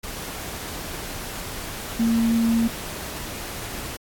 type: tone in noise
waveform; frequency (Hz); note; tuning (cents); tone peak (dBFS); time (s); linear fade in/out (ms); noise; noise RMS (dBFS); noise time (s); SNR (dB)
sine; 229.3; A#3; -28; -17; 1.99-2.68; 10; pink; -33; 0.03-3.97; +13
effects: AAC 64 kbps